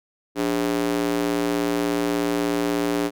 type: tone with high-pass filter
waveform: square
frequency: 58.27 Hz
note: A#1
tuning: in tune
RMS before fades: -23 dBFS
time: 0.35-3.11 s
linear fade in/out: 50 ms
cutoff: 320 Hz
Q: 2.5
effects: none